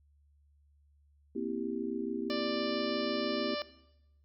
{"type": "chord", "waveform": "sine", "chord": "C dominant seventh", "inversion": "third", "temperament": "just", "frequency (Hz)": [235.5, 261.6, 327, 392.4], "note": ["Bb3", "C4", "E4", "G4"], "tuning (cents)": [18, 0, -14, 2], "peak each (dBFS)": -38, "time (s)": [1.35, 3.55], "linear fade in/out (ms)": 10}
{"type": "harmonic tone", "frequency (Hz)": 590, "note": "D5", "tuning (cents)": 8, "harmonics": [1, 2, 3, 4, 5, 6, 7, 8, 9], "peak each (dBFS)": [-36, -42, -45, -46, -44, -48, -44, -47, -45], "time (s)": [2.3, 3.62], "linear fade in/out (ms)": 0}
{"effects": ["noise-tail reverb RT60 0.9 s tail -18 dB re dry", "added 72 Hz sine -63 dBFS peak until 4.24 s"]}